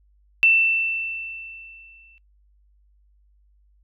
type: tone with exponential decay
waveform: sine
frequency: 2674 Hz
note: E7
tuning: 24 cents sharp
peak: -11 dBFS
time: 0.43-2.18 s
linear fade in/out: 0 ms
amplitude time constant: 380 ms
effects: noise-tail reverb RT60 0.1 s tail -24 dB re dry + added 50 Hz sine -56 dBFS peak until 3.83 s